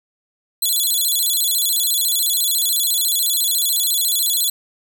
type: tone with vibrato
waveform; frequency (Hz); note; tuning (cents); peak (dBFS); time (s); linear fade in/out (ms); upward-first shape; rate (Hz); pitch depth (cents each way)
5% pulse; 3729; A#7; 0; -9; 0.62-4.5; 5; square; 14; 160
effects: none